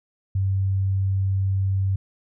sine tone, 96.5 Hz, G2, 27 cents flat, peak -19 dBFS, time 0.35-1.96 s, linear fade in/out 5 ms, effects none

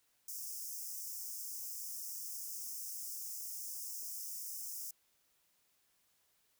white high-pass noise, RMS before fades -44 dBFS, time 0.28-4.91 s, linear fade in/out 5 ms, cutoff 5100 Hz, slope 96 dB/octave, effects white hiss -75 dBFS RMS until 6.59 s

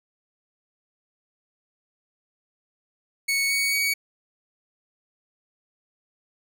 sawtooth tone with pitch steps, 2217 / 2235 / 2253 Hz, C#7 / C#7 / C#7, 0 / +14 / +28 cents, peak -18 dBFS, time 3.28-3.94 s, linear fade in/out 10 ms, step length 220 ms, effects none

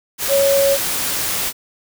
sine tone in noise, 554.4 Hz, C#5, in tune, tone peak -12 dBFS, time 0.28-0.78 s, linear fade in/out 50 ms, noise white, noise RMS -21 dBFS, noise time 0.18-1.53 s, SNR +6 dB, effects none

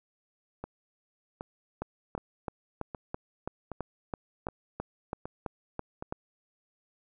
two click trains, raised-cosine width 1 ms, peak -23 / -19 dBFS, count 8 / 14, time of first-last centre 0.64-6.025 / 1.82-6.125 s, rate 1.3 / 3.02 Hz, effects none

